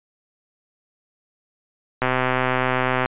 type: click train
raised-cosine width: 0.5 ms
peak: -5 dBFS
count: 134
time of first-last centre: 2.02-3.059 s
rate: 128 Hz
effects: resampled to 8000 Hz